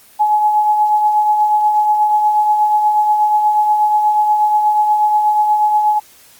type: tone with tremolo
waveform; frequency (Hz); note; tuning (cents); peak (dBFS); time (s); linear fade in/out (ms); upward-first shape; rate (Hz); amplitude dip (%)
sine; 846; G#5; +32; -8; 0.19-6; 20; triangle; 8.3; 45
effects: white hiss -45 dBFS RMS until 6.39 s + Opus 24 kbps